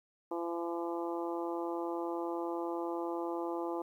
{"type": "harmonic tone", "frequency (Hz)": 170, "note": "F3", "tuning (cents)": -46, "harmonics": [2, 3, 4, 5, 6, 7], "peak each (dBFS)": [-36, -41, -44, -42, -45, -49], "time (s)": [0.31, 3.82], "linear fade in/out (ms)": 5, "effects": ["11-bit"]}